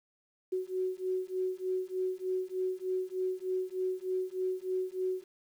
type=beating tone pair; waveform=sine; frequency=370 / 373.3 Hz; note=F#4 / F#4; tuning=0 / +15 cents; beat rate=3.3 Hz; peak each=-34 / -34 dBFS; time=0.52-5.24 s; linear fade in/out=10 ms; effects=10-bit